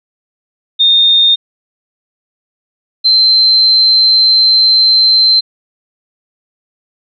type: tone pair in turn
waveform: sine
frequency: 3658 / 4106 Hz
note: A#7 / C8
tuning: -33 / -33 cents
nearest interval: major second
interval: 200 cents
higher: second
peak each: -5 dBFS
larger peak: neither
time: 0.79-1.36 / 3.04-5.41 s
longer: second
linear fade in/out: 20 ms
effects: none